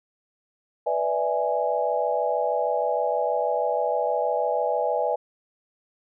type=chord; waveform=sine; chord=E dominant seventh; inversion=second; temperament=equal with one note detuned; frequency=493.9 / 587.3 / 653.6 / 830.6 Hz; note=B4 / D5 / E5 / G#5; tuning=0 / 0 / -15 / 0 cents; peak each=-27 dBFS; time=0.86-5.16 s; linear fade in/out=10 ms; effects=none